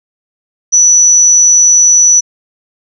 sine tone, 5930 Hz, F#8, 3 cents sharp, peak -3 dBFS, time 0.72-2.21 s, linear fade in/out 20 ms, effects none

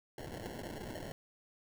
white noise with sample-and-hold, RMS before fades -44 dBFS, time 0.18-1.12 s, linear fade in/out 2 ms, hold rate 1225 Hz, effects none

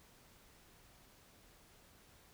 silence, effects pink hiss -64 dBFS RMS until 2.33 s

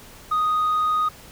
sine tone, 1244.5 Hz, D#6, in tune, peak -16 dBFS, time 0.31-1.09 s, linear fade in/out 10 ms, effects tanh soft clip ceiling -17 dBFS + pink hiss -45 dBFS RMS until 1.31 s

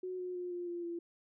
sine tone with pitch steps, 368.1 / 362.6 / 357.2 / 351.9 / 346.6 / 341.5 Hz, F#4 / F#4 / F4 / F4 / F4 / F4, -9 / -35 / +39 / +13 / -13 / -39 cents, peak -37 dBFS, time 0.03-0.99 s, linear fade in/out 5 ms, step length 160 ms, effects none

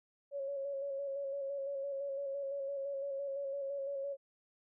sine tone with vibrato, 554.4 Hz, C#5, in tune, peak -36 dBFS, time 0.31-4.17 s, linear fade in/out 50 ms, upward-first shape square, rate 5.9 Hz, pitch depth 27 cents each way, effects none

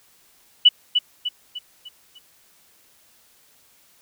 sine tone with echo, 2960 Hz, F#7, in tune, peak -7 dBFS, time 0.65-0.69 s, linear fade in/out 10 ms, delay 300 ms, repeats 5, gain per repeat -7 dB, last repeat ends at 2.19 s, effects white hiss -57 dBFS RMS until 4.01 s

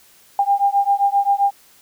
sine beating tone pair, 797 / 804.6 Hz, G5 / G5, +28 / +45 cents, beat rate 7.6 Hz, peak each -17 dBFS, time 0.39-1.51 s, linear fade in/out 2 ms, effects white hiss -51 dBFS RMS until 1.81 s

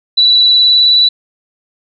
sine tone with vibrato, 3951 Hz, B7, in tune, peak -5 dBFS, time 0.17-1.09 s, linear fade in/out 10 ms, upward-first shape square, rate 19 Hz, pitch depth 12 cents each way, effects none

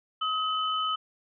sine tone pair together, 1270 / 3023 Hz, D#6 / F#7, +35 / +36 cents, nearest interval octave + minor third, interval 1501 cents, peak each -27 / -31 dBFS, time 0.21-0.96 s, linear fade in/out 10 ms, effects none

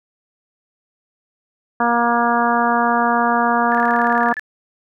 harmonic tone, 236.7 Hz, A#3, 27 cents sharp, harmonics 1 / 2 / 3 / 4 / 5 / 6 / 7, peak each -21 / -25 / -19 / -20 / -21 / -24 / -25 dBFS, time 1.8-4.33 s, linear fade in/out 5 ms
sine tone bursts, 1728 Hz, A6, 32 cents flat, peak -22 dBFS, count 13, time 3.72-4.395 s, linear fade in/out 0 ms, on 27 ms, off 27 ms
effects none

